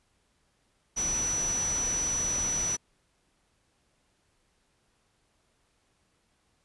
sine tone in noise, 5920 Hz, F#8, in tune, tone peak -27 dBFS, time 0.96-2.77 s, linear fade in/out 20 ms, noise pink, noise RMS -37 dBFS, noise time 0.96-2.77 s, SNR +7 dB, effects pink hiss -71 dBFS RMS until 6.64 s + resampled to 24000 Hz

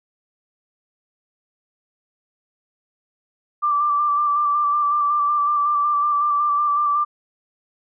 sine tone with vibrato, 1174.7 Hz, D6, in tune, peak -16 dBFS, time 3.62-7.05 s, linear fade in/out 20 ms, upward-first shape square, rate 5.4 Hz, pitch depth 21 cents each way, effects none

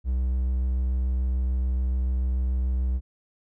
triangle tone with vibrato, 63.4 Hz, B1, 46 cents sharp, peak -20 dBFS, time 0.04-3.01 s, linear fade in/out 50 ms, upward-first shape square, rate 6.9 Hz, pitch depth 9 cents each way, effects none

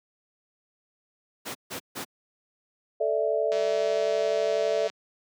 pink noise bursts, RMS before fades -34 dBFS, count 3, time 1.45-2.05 s, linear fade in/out 20 ms, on 100 ms, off 150 ms
sine chord, A suspended fourth, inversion none, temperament equal, 440 / 587.3 / 659.3 Hz, A4 / D5 / E5, 0 / 0 / 0 cents, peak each -27 dBFS, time 3-4.88 s, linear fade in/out 10 ms
click train, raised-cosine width 0.2 ms, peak -21 dBFS, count 263, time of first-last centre 3.52-4.899 s, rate 190 Hz
effects high-pass 200 Hz 12 dB/octave

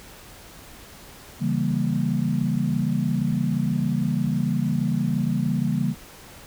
sine chord, C# diminished seventh, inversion none, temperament equal, 138.59 / 164.81 / 196 / 233.1 Hz, C#3 / E3 / G3 / Bb3, 0 / 0 / 0 / 0 cents, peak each -26 dBFS, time 1.39-5.95 s, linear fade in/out 50 ms, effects pink hiss -45 dBFS RMS until 6.46 s

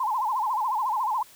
sine tone with vibrato, 944 Hz, A#5, 22 cents sharp, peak -23 dBFS, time 0-1.23 s, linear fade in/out 5 ms, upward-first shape sine, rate 14 Hz, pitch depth 210 cents each way, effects white hiss -52 dBFS RMS until 1.35 s

